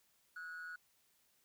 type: tone with amplitude modulation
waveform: triangle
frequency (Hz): 1461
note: F#6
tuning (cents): -22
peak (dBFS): -39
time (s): 0.36-0.76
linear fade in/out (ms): 5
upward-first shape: sine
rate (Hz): 168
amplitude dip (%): 65
effects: tanh soft clip ceiling -39 dBFS + white hiss -74 dBFS RMS until 1.44 s